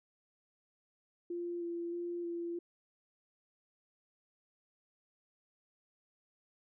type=tone with vibrato; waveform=sine; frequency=344.3 Hz; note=F4; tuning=25 cents flat; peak=-36 dBFS; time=1.3-2.59 s; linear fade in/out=5 ms; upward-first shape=square; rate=1.6 Hz; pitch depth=13 cents each way; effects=none